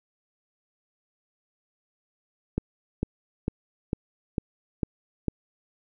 click train, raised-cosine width 3 ms, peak -12 dBFS, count 7, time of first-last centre 2.58-5.283 s, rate 2.22 Hz, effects none

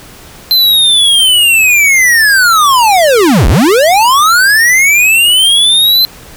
square linear two-way sweep, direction down then up, 4108 to 31 to 4108 Hz, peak -5 dBFS, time 0.51-6.05 s, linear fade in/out 0 ms, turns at 3.48 s, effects pink hiss -34 dBFS RMS until 6.36 s

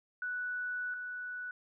sine tone pair in turn, 1480 / 1480 Hz, F#6 / F#6, 0 / 0 cents, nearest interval unison, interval 0 cents, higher neither, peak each -34 / -38 dBFS, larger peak first, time 0.22-0.94 / 0.94-1.51 s, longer first, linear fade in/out 2 ms, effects none

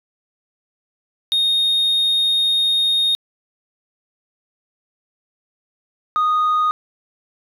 sine tone pair in turn, 3705 / 1239.1 Hz, A#7 / D#6, -11 / -8 cents, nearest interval octave + perfect fifth, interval 1897 cents, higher first, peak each -12 dBFS, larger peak neither, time 1.32-3.15 / 6.16-6.71 s, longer first, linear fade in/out 0 ms, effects tanh soft clip ceiling -13 dBFS + 9-bit

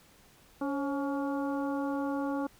harmonic tone with a mistuned harmonic, 281.6 Hz, C#4, 27 cents sharp, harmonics 1 / 2 / 3 / 4 / 5, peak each -31 / -37 / -39 / -42 / -45 dBFS, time 0.61-2.47 s, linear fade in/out 5 ms, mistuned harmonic 2, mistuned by -62 cents, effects pink hiss -60 dBFS RMS until 2.59 s

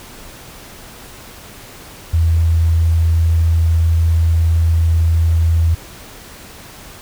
sine tone, 82.41 Hz, E2, in tune, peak -10 dBFS, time 2.13-5.75 s, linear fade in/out 10 ms, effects pink hiss -37 dBFS RMS until 7.01 s

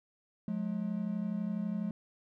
triangle tone pair together, 180 / 212.1 Hz, F#3 / G#3, -47 / +37 cents, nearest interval minor third, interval 284 cents, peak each -34 / -32 dBFS, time 0.48-1.91 s, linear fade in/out 2 ms, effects none

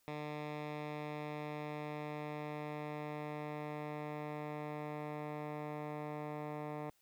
10% pulse tone with low-pass filter sweep, 150 Hz, D3, 37 cents sharp, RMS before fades -43 dBFS, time 0.08-6.9 s, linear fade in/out 0 ms, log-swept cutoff 3000 to 1500 Hz, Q 1, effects white hiss -74 dBFS RMS until 7.01 s

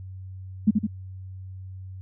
sine tone with echo, 211.9 Hz, G#3, 35 cents sharp, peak -13 dBFS, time 0.67-0.71 s, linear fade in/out 10 ms, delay 80 ms, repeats 2, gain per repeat -4 dB, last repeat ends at 0.87 s, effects added 94 Hz sine -36 dBFS peak until 2.01 s

